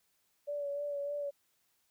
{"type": "tone with vibrato", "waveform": "sine", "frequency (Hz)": 574, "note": "D5", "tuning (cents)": -40, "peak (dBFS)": -34, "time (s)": [0.47, 1.31], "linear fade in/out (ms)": 20, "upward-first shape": "sine", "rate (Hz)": 3.3, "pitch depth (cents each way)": 26, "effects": ["white hiss -75 dBFS RMS until 1.9 s"]}